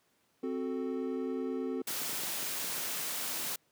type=chord; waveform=triangle; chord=F# diminished; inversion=second; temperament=equal; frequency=261.6 / 370 / 440 Hz; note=C4 / F#4 / A4; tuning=0 / 0 / 0 cents; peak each=-33 / -36 / -36 dBFS; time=0.43-1.82 s; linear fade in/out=5 ms
type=noise; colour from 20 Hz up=white; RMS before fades=-36 dBFS; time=1.87-3.56 s; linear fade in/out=5 ms
type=clicks; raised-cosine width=2 ms; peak=-33 dBFS; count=8; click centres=1.906 / 2.017 / 2.095 / 2.131 / 2.235 / 2.429 / 2.644 / 2.781 s
effects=pink hiss -72 dBFS RMS until 3.71 s + high-pass 150 Hz 12 dB/octave